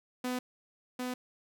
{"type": "tone with echo", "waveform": "sawtooth", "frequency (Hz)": 250.7, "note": "B3", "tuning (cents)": 26, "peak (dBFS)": -28, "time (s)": [0.24, 0.39], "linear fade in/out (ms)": 5, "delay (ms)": 750, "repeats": 1, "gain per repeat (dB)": -2, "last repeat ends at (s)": 1.14, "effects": []}